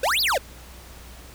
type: exponential two-way sweep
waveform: square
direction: up then down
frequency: 471.1 to 5200 to 471.1 Hz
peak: -20 dBFS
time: 0.03-0.38 s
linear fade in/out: 5 ms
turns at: 0.21 s
effects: added 60 Hz sine -44 dBFS peak until 1.34 s + pink hiss -46 dBFS RMS until 1.34 s